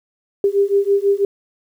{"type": "beating tone pair", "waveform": "sine", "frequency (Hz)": [396.4, 402.5], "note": ["G4", "G4"], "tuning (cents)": [19, 46], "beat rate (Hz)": 6.1, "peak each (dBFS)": -16, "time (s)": [0.44, 1.25], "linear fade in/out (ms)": 2, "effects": ["8-bit"]}